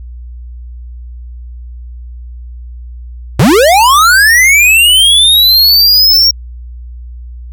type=linear sweep; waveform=square; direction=up; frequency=92.8 to 5588 Hz; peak=-4 dBFS; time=3.39-6.31 s; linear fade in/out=5 ms; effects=added 60 Hz sine -24 dBFS peak until 7.52 s